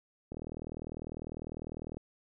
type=click train; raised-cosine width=2 ms; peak=-28 dBFS; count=67; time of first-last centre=0.32-1.97 s; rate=40 Hz; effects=none